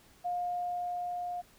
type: tone with level ramp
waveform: sine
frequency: 710 Hz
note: F5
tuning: 28 cents sharp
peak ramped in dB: -30 to -34 dBFS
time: 0.24-1.42 s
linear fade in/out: 20 ms
effects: pink hiss -61 dBFS RMS until 1.58 s